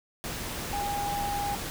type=tone in noise; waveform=sine; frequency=813 Hz; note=G#5; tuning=37 cents flat; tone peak=-29 dBFS; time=0.73-1.55 s; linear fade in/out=0 ms; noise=pink; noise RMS=-35 dBFS; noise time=0.24-1.7 s; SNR=+3 dB; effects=none

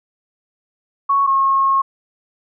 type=tone pair in turn; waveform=sine; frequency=1108.7 / 1085.3 Hz; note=C#6 / C#6; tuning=0 / -37 cents; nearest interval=unison; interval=37 cents; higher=first; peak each=-12 dBFS; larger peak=neither; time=1.09-1.27 / 1.27-1.82 s; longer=second; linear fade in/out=10 ms; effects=none

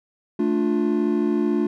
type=chord; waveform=triangle; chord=D minor; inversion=second; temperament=just; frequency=220.2 / 293.7 / 352.4 Hz; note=A3 / D4 / F4; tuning=+2 / 0 / +16 cents; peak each=-21 dBFS; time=0.39-1.67 s; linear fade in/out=5 ms; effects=none

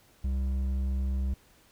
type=tone with hard clipping; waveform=sine; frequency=66.1 Hz; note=C2; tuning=18 cents sharp; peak=-28 dBFS; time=0.24-1.34 s; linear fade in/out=5 ms; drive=6 dB; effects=pink hiss -61 dBFS RMS until 1.71 s

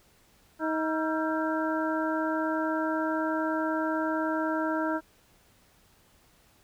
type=harmonic tone with a mistuned harmonic; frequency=316 Hz; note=D#4; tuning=27 cents sharp; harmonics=1 / 2 / 3 / 4 / 5; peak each=-29 / -32 / -34 / -35 / -36 dBFS; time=0.59-5.01 s; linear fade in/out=50 ms; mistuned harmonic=4; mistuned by=+120 cents; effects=pink hiss -62 dBFS RMS until 6.63 s

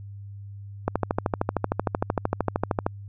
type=click train; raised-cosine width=1 ms; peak=-8 dBFS; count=27; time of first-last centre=0.88-2.865 s; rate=13.1 Hz; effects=added 100 Hz sine -37 dBFS peak until 3.08 s

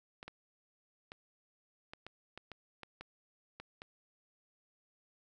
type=clicks; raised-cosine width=0.3 ms; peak=-30 dBFS; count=11; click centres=0.229 / 0.28 / 1.119 / 1.935 / 2.066 / 2.376 / 2.517 / 2.833 / 3.01 / 3.6 / 3.819 s; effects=none

